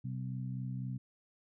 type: harmonic tone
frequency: 64 Hz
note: C2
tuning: 38 cents flat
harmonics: 2 / 3 / 4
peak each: -37 / -43 / -48 dBFS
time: 0.04-0.98 s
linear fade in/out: 10 ms
effects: none